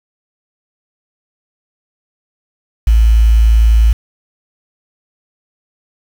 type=tone with quantisation; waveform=sine; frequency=55.5 Hz; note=A1; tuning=16 cents sharp; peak=-5 dBFS; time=2.87-3.93 s; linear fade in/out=5 ms; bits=5; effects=none